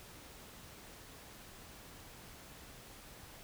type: silence
effects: pink hiss -54 dBFS RMS until 3.43 s